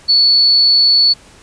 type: tone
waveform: sine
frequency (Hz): 4435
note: C#8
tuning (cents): 0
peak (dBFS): -7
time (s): 0.08-1.14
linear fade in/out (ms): 20
effects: pink hiss -43 dBFS RMS until 1.42 s + resampled to 22050 Hz